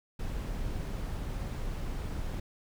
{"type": "noise", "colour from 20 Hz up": "brown", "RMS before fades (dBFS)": -35, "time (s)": [0.19, 2.4], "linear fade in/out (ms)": 5, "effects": []}